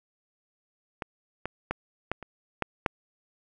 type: clicks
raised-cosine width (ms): 0.5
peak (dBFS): -17 / -16 / -13 / -13 / -25 / -11 / -8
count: 7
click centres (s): 1.022 / 1.456 / 1.71 / 2.116 / 2.227 / 2.623 / 2.862
effects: none